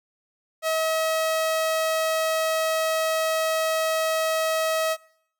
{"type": "tone", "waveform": "sawtooth", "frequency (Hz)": 640, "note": "D#5", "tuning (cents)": 49, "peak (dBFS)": -18, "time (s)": [0.62, 4.97], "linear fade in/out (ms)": 50, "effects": ["noise-tail reverb RT60 0.7 s tail -23 dB re dry"]}